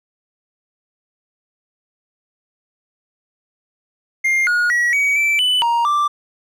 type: tone with pitch steps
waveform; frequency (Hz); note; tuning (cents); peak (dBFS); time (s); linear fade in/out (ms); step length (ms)
triangle; 2114 / 1443 / 1921 / 2262 / 2328 / 2991 / 938 / 1176; C7 / F#6 / B6 / C#7 / D7 / F#7 / A#5 / D6; +17 / -44 / -48 / +34 / -16 / +18 / +11 / +2; -12; 4.24-6.08; 10; 230
effects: none